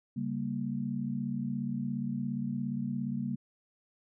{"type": "chord", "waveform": "sine", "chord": "G diminished", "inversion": "second", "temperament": "equal", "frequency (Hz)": [138.59, 196, 233.1], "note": ["Db3", "G3", "Bb3"], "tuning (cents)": [0, 0, 0], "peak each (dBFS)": [-37, -36, -34], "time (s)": [0.16, 3.36], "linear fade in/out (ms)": 10, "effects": []}